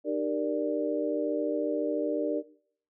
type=chord; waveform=sine; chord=Eb major seventh; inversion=none; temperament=equal with one note detuned; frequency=304.2 / 392 / 466.2 / 587.3 Hz; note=Eb4 / G4 / Bb4 / D5; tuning=-39 / 0 / 0 / 0 cents; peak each=-31 / -35 / -32 / -31 dBFS; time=0.04-2.43 s; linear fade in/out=50 ms; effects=noise-tail reverb RT60 0.6 s tail -19 dB re dry